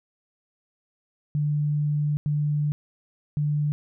sine tone bursts at uneven times, 148.1 Hz, D3, 15 cents sharp, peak -21 dBFS, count 3, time 1.35-2.17 / 2.26-2.72 / 3.37-3.72 s, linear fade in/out 0 ms, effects none

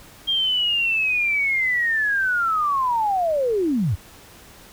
sine linear sweep, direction down, 3226 to 73.42 Hz, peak -18 dBFS, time 0.27-3.96 s, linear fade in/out 20 ms, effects pink hiss -46 dBFS RMS until 4.72 s

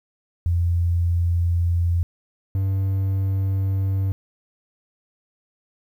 sine / triangle tone pair in turn, 86 / 96.53 Hz, F2 / G2, -26 / -26 cents, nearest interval major second, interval 200 cents, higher second, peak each -17 dBFS, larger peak neither, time 0.46-2.03 / 2.55-4.12 s, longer neither, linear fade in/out 0 ms, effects 9-bit

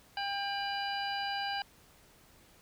harmonic tone with a mistuned harmonic, 799 Hz, G5, 33 cents sharp, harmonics 1 / 2 / 3 / 4 / 5 / 6, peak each -35 / -39 / -46 / -41 / -46 / -43 dBFS, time 0.17-1.62 s, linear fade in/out 2 ms, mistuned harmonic 4, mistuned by -140 cents, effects pink hiss -61 dBFS RMS until 2.61 s

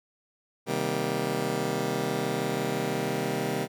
15% pulse chord, C minor seventh, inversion none, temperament just, 130.81 / 156.98 / 196.22 / 235.5 Hz, C3 / Eb3 / G3 / Bb3, 0 / +16 / +2 / +18 cents, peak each -27 dBFS, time 0.66-3.68 s, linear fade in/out 50 ms, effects none

